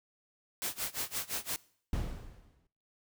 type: noise with tremolo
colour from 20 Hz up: white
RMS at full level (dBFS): -34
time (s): 0.62-1.56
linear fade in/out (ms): 0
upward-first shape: sine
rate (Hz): 5.8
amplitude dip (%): 95
type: noise with exponential decay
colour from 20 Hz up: brown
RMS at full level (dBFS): -31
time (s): 1.93-2.67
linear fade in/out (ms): 2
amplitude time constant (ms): 160
effects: noise-tail reverb RT60 0.6 s tail -22 dB re dry